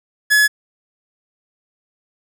45% pulse tone, 1700 Hz, G#6, 40 cents sharp, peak -10 dBFS, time 0.3-0.48 s, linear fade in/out 20 ms, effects 8-bit

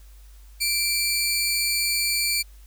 20% pulse tone pair together, 2349 / 4405 Hz, D7 / C#8, 0 / -12 cents, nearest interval major seventh, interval 1088 cents, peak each -19 / -19 dBFS, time 0.6-2.43 s, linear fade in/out 20 ms, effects added 50 Hz sine -44 dBFS peak until 2.66 s + white hiss -58 dBFS RMS until 2.66 s

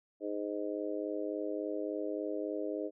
harmonic tone, 103.5 Hz, G#2, 5 cents flat, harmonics 3 / 4 / 5 / 6, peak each -38 / -39 / -40 / -41 dBFS, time 0.2-2.91 s, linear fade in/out 50 ms, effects none

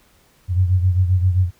sine beating tone pair, 90.6 / 98.2 Hz, F#2 / G2, -36 / +4 cents, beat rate 7.6 Hz, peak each -14 / -21 dBFS, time 0.48-1.51 s, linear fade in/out 50 ms, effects pink hiss -56 dBFS RMS until 1.59 s

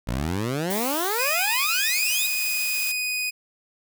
15% pulse exponential sweep, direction up, 55 to 3951 Hz, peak -18 dBFS, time 0.07-2.27 s, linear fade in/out 10 ms
blue noise, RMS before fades -30 dBFS, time 0.7-2.92 s, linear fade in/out 5 ms
sawtooth tone, 2489 Hz, D#7, in tune, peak -21 dBFS, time 1.18-3.31 s, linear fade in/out 20 ms
effects none

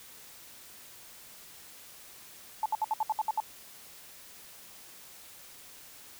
sine tone bursts, 870 Hz, A5, 20 cents flat, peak -25 dBFS, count 9, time 2.63-3.402 s, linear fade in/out 2 ms, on 28 ms, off 65 ms, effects white hiss -51 dBFS RMS until 6.19 s

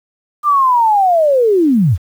sine linear sweep, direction down, 1210 to 68.7 Hz, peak -8 dBFS, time 0.43-1.98 s, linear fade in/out 50 ms, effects 7-bit

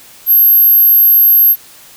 sine tone, 12544 Hz, G9, in tune, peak -4 dBFS, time 0.26-1.56 s, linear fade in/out 50 ms, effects white hiss -39 dBFS RMS until 1.96 s

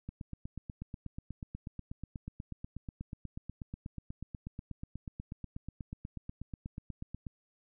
click train, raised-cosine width 5 ms, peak -28 dBFS, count 60, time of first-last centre 0.09-7.268 s, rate 8.22 Hz, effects none

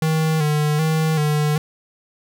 square tone with vibrato, 154.1 Hz, D#3, 16 cents flat, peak -17 dBFS, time 0.02-1.58 s, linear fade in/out 2 ms, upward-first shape square, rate 1.3 Hz, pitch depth 47 cents each way, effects none

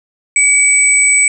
sine tone pair together, 2274 / 7981 Hz, C#7 / B8, +44 / +17 cents, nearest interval octave + minor seventh, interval 2173 cents, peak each -10 dBFS, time 0.36-1.28 s, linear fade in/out 2 ms, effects none

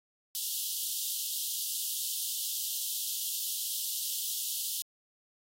white high-pass noise, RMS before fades -34 dBFS, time 0.35-4.82 s, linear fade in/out 0 ms, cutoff 2900 Hz, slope 96 dB/octave, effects AAC 48 kbps

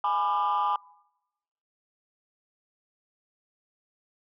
sine chord, G# diminished, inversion none, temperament just, 830.6 / 996.7 / 1196.1 Hz, G#5 / B5 / D6, 0 / +16 / +31 cents, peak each -26 dBFS, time 0.04-0.76 s, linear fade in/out 2 ms, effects noise-tail reverb RT60 1.0 s tail -26 dB re dry + tanh soft clip ceiling -19 dBFS

